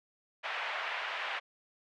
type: band-pass noise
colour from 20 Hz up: white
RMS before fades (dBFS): -37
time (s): 0.43-1.4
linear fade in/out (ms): 20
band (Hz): 630 to 2700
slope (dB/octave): 24
effects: none